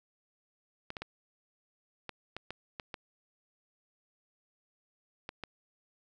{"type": "clicks", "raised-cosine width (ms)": 0.3, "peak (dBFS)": -23, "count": 10, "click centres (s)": [0.904, 0.968, 1.02, 2.093, 2.366, 2.506, 2.798, 2.942, 5.291, 5.437], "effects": []}